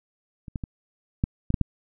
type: clicks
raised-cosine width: 5 ms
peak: -26 / -17 / -19 / -9 / -13 / -7 / -8 dBFS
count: 7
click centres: 0.482 / 0.558 / 0.638 / 1.239 / 1.504 / 1.542 / 1.613 s
effects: none